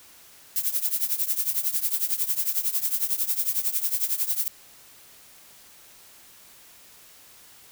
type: noise with tremolo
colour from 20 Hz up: violet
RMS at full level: -22 dBFS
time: 0.56-4.48 s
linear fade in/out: 0 ms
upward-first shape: triangle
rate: 11 Hz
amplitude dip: 90%
effects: white hiss -51 dBFS RMS until 7.71 s